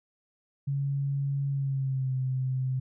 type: tone with pitch glide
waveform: sine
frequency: 139.4 to 130.06 Hz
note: C#3 to C3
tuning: +10 to -10 cents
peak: -26 dBFS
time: 0.67-2.8 s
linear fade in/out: 10 ms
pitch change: -120 cents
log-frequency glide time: 1.5-2.14 s
effects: none